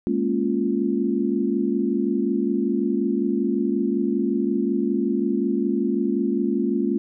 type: chord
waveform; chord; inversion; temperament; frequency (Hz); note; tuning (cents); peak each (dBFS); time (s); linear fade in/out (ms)
sine; Bb minor seventh; third; equal; 207.7 / 233.1 / 277.2 / 349.2; Ab3 / Bb3 / Db4 / F4; 0 / 0 / 0 / 0; -25; 0.07-6.98; 0
effects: none